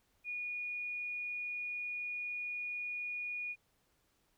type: tone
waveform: sine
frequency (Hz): 2449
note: D#7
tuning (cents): -28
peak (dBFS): -37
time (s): 0.24-3.56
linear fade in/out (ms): 50
effects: pink hiss -75 dBFS RMS until 4.37 s

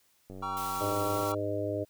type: click train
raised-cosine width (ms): 2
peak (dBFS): -32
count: 89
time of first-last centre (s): 0.3-1.231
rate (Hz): 94.5
type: chord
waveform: triangle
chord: G diminished seventh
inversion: none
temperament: just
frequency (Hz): 784 / 940.8 / 1128.9 / 1354.7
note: G5 / Bb5 / Db6 / Fb6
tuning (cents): 0 / +16 / +31 / +47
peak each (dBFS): -37 / -37 / -35 / -35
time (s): 0.42-1.35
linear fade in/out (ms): 10
type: band-stop noise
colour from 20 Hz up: white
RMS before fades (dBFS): -42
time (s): 0.57-1.32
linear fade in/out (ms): 0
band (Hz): 120 to 2100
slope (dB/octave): 12
type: harmonic tone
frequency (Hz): 102.1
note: G#2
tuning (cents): -29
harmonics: 1 / 3 / 4 / 5 / 6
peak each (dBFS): -37 / -36 / -37 / -37 / -34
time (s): 0.8-1.85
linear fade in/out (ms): 20
effects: white hiss -68 dBFS RMS until 1.89 s

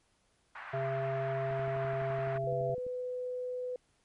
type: band-pass noise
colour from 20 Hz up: white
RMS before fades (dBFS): -45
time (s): 0.55-2.38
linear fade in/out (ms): 5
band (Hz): 840 to 1800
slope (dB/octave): 24
type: harmonic tone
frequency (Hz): 134.2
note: C3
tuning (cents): +44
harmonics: 1 / 3 / 5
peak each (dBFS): -36 / -39 / -33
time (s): 0.73-2.75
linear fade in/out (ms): 10
type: click train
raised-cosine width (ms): 3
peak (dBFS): -37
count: 17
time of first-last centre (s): 1.51-2.866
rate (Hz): 11.8
type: tone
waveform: sine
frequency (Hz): 500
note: B4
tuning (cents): +21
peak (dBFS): -34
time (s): 2.47-3.76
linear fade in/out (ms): 2
effects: pink hiss -72 dBFS RMS until 4.04 s + MP3 48 kbps

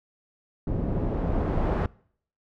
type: noise with low-pass filter sweep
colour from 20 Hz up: pink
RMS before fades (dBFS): -26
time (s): 0.67-1.86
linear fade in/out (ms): 2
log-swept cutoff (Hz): 360 to 1000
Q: 0.71
effects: noise-tail reverb RT60 0.6 s tail -24 dB re dry

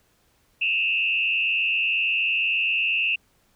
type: tone with frequency modulation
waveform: sine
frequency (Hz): 2679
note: E7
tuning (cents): +27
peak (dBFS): -20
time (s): 0.61-3.16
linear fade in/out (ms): 10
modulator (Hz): 88.4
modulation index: 1.6
effects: pink hiss -64 dBFS RMS until 3.55 s

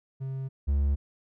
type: tone pair in turn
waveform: triangle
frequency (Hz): 133.4 / 70.52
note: C3 / C#2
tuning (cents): +34 / +30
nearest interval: major seventh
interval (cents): 1104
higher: first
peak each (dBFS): -29 / -20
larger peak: second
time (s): 0.2-0.49 / 0.67-0.96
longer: neither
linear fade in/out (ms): 20
effects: none

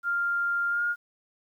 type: tone with pitch glide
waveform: sine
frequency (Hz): 1396.9 to 1421.3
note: F6 to F6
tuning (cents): 0 to +30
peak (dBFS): -24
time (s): 0.03-0.96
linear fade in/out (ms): 50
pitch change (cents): +30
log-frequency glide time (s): 0.69-0.83
effects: 10-bit

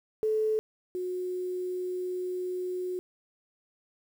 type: tone pair in turn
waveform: sine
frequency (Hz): 434.4 / 364.2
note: A4 / F#4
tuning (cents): -22 / -27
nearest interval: minor third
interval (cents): 305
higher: first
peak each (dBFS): -24 / -30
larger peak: first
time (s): 0.23-0.59 / 0.95-2.99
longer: second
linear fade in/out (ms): 0
effects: 9-bit

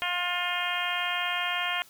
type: harmonic tone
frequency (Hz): 354.5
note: F4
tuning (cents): +26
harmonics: 2 / 3 / 4 / 5 / 6 / 7 / 8 / 9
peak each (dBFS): -35 / -35 / -35 / -35 / -35 / -35 / -35 / -35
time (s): 0.02-1.82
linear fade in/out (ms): 0
effects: white hiss -55 dBFS RMS until 1.89 s

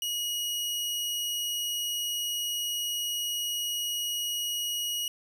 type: tone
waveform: sawtooth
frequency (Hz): 2900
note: F#7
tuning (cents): -35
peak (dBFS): -26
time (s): 0.02-5.08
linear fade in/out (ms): 2
effects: 11-bit

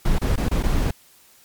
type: noise with dropouts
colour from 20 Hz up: brown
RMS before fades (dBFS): -19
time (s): 0.05-0.91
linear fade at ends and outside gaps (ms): 5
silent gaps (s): 0.186-0.215 / 0.359-0.376 / 0.487-0.512 / 0.628-0.635
effects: white hiss -53 dBFS RMS until 1.44 s + MP3 96 kbps

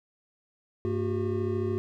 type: tone cluster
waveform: triangle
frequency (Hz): 100.2 / 227.3 / 362.7 / 396.4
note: G2 / A#3 / F#4 / G4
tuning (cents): +38 / -43 / -34 / +19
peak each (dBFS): -29 / -33 / -28 / -32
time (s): 0.85-1.78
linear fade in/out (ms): 0
effects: none

